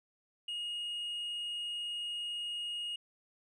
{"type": "tone", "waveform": "sine", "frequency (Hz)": 2869, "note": "F7", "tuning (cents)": 46, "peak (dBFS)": -33, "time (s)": [0.48, 2.96], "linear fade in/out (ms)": 5, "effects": ["tanh soft clip ceiling -35 dBFS"]}